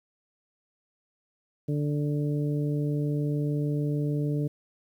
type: harmonic tone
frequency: 146.83 Hz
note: D3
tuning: in tune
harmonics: 1 / 2 / 3 / 4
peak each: -26 / -31 / -35 / -42 dBFS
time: 1.68-4.48 s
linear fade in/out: 10 ms
effects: 10-bit